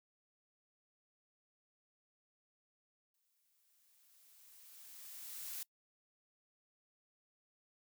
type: noise with exponential growth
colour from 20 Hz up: blue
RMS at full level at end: -43 dBFS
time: 3.14-5.63 s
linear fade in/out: 2 ms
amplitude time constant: 540 ms
effects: noise-tail reverb RT60 0.1 s tail -23 dB re dry